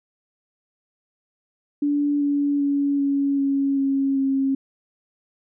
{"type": "tone with pitch steps", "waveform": "sine", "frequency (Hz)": [289.4, 286.1, 282.8, 279.5, 276.3, 273.2, 270], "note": ["D4", "D4", "C#4", "C#4", "C#4", "C#4", "C#4"], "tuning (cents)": [-25, -45, 35, 14, -6, -25, -45], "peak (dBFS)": -18, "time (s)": [1.82, 4.55], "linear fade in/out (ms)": 5, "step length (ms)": 390, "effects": []}